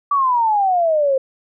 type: exponential sweep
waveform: sine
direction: down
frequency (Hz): 1162 to 522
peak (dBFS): -13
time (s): 0.11-1.18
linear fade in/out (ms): 5
effects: none